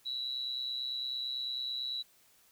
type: tone with amplitude modulation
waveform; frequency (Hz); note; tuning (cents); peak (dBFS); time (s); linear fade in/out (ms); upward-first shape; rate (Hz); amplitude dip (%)
sine; 3919; B7; -14; -31; 0.05-2.03; 20; sine; 129; 65
effects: white hiss -65 dBFS RMS until 2.51 s